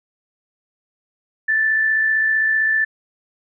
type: tone with amplitude modulation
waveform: sine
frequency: 1760 Hz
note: A6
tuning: in tune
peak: -13 dBFS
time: 1.48-2.85 s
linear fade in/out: 10 ms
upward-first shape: sine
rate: 55.5 Hz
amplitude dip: 35%
effects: none